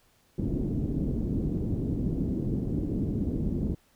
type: low-pass noise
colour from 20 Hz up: white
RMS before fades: -29 dBFS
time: 0.38-3.75 s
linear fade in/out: 5 ms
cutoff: 300 Hz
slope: 24 dB/octave
effects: pink hiss -65 dBFS RMS until 3.95 s